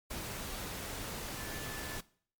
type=tone in noise; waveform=sine; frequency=1744 Hz; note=A6; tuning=16 cents flat; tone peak=-48 dBFS; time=1.37-1.99 s; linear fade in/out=10 ms; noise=pink; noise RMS=-41 dBFS; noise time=0.1-2.01 s; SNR=-10 dB; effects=noise-tail reverb RT60 0.5 s tail -20 dB re dry + MP3 96 kbps